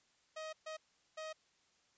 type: tone bursts at uneven times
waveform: sawtooth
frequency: 629 Hz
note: D#5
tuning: 19 cents sharp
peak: -39 dBFS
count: 3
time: 0.36-0.53 / 0.66-0.77 / 1.17-1.33 s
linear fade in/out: 10 ms
effects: white hiss -73 dBFS RMS until 1.97 s + resampled to 16000 Hz